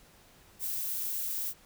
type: noise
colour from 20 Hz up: violet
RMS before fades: -34 dBFS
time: 0.59-1.54 s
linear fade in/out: 50 ms
effects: pink hiss -59 dBFS RMS until 1.65 s